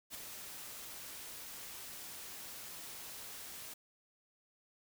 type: noise with ADSR envelope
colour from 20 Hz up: white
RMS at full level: -43 dBFS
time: 0.1-3.74 s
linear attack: 47 ms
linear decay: 6 ms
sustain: -5 dB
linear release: 7 ms
effects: none